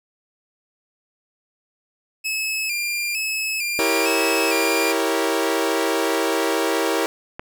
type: tone with vibrato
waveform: sawtooth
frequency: 2489 Hz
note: D#7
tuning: in tune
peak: -19 dBFS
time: 2.24-4.93 s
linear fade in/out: 20 ms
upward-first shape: square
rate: 1.1 Hz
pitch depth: 68 cents each way
type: chord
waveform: sawtooth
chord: E diminished seventh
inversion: none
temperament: equal with one note detuned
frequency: 327.2 / 392 / 466.2 / 554.4 Hz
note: E4 / G4 / Bb4 / Db5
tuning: -13 / 0 / 0 / 0 cents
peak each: -20 / -21 / -20 / -23 dBFS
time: 3.79-7.06 s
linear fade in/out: 0 ms
type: click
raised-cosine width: 0.5 ms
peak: -16 dBFS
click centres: 7.395 s
effects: none